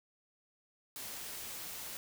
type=noise; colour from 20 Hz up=white; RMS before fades=-44 dBFS; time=0.96-1.97 s; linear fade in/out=0 ms; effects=none